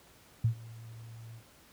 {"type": "tone with ADSR envelope", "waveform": "sine", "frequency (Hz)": 114, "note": "A#2", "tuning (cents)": -38, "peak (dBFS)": -21, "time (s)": [0.44, 1.43], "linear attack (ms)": 6, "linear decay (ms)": 94, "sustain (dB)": -23, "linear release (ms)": 79, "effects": ["pink hiss -59 dBFS RMS until 1.72 s", "high-pass 60 Hz 12 dB/octave"]}